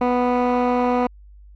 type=tone with low-pass filter; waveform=15% pulse; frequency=246.9 Hz; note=B3; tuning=in tune; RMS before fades=-19 dBFS; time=0.01-1.07 s; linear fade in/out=5 ms; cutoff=1500 Hz; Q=0.85; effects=added 50 Hz sine -42 dBFS peak until 1.55 s + AAC 64 kbps